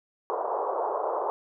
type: band-pass noise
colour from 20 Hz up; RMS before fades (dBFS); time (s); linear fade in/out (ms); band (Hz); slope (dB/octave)
pink; -29; 0.3-1.3; 0; 420 to 1100; 48
effects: none